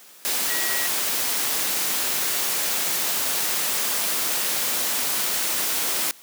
sine tone in noise, 1916 Hz, A#6, 47 cents sharp, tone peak -29 dBFS, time 0.5-0.87 s, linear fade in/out 0 ms, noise white, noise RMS -24 dBFS, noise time 0.25-6.11 s, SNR -8 dB, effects white hiss -48 dBFS RMS until 6.22 s + high-pass 200 Hz 12 dB/octave

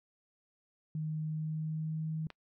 sine tone with pitch glide, 155.56 to 157.91 Hz, D#3 to D#3, 0 to +26 cents, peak -33 dBFS, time 0.95-2.27 s, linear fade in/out 2 ms, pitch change +26 cents, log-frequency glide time 1.27-2.06 s
click, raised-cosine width 0.3 ms, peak -28 dBFS, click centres 2.303 s
effects noise-tail reverb RT60 0.1 s tail -26 dB re dry

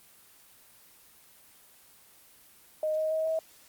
sine tone with pitch steps, 620 / 627.2 / 634.5 / 641.9 Hz, D#5 / D#5 / D#5 / E5, -6 / +14 / +34 / -46 cents, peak -26 dBFS, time 2.83-3.39 s, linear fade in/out 2 ms, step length 140 ms, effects white hiss -57 dBFS RMS until 3.68 s + Opus 24 kbps

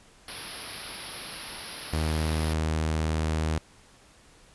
white band-stop noise, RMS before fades -36 dBFS, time 0.28-2.53 s, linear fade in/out 2 ms, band 5400 to 9900 Hz, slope 96 dB/octave
sawtooth tone, 78.7 Hz, D#2, 20 cents sharp, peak -21 dBFS, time 1.93-3.58 s, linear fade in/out 0 ms
effects pink hiss -56 dBFS RMS until 4.54 s + resampled to 24000 Hz

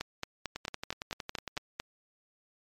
two click trains, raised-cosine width 0.2 ms, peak -19 / -16 dBFS, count 12 / 9, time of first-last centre 0.56-1.569 / 0.01-1.8 s, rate 10.9 / 4.47 Hz, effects MP3 96 kbps

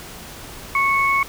sine tone pair together, 1100 / 2211 Hz, C#6 / C#7, -14 / -5 cents, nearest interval octave, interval 1209 cents, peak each -18 dBFS, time 0.75-1.23 s, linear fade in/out 2 ms, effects pink hiss -37 dBFS RMS until 1.28 s

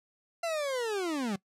40% pulse linear sweep, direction down, 688 to 184.5 Hz, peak -29 dBFS, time 0.43-1.36 s, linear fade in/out 5 ms, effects noise-tail reverb RT60 0.1 s tail -21 dB re dry + low-pass 10000 Hz 12 dB/octave

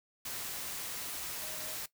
sine tone in noise, 622.3 Hz, D#5, in tune, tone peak -51 dBFS, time 1.42-1.75 s, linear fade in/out 5 ms, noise white, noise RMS -40 dBFS, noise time 0.25-1.86 s, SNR -14 dB, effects noise-tail reverb RT60 0.1 s tail -17 dB re dry

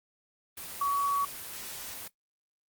sine tone in noise, 1129 Hz, C#6, 31 cents sharp, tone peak -25 dBFS, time 0.81-1.25 s, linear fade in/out 5 ms, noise white, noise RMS -41 dBFS, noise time 0.57-2.08 s, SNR +13 dB, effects noise-tail reverb RT60 0.1 s tail -17 dB re dry + Opus 24 kbps

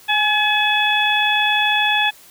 harmonic tone with a mistuned harmonic, 853 Hz, G#5, 46 cents sharp, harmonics 1 / 2 / 3 / 4, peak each -20 / -20 / -20 / -20 dBFS, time 0.08-2.11 s, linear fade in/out 20 ms, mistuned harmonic 1, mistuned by -34 cents, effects white hiss -46 dBFS RMS until 2.3 s

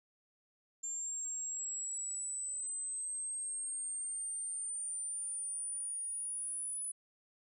sine linear sweep, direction up, 7310 to 9956 Hz, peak -37 dBFS, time 0.83-6.92 s, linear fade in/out 10 ms, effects none

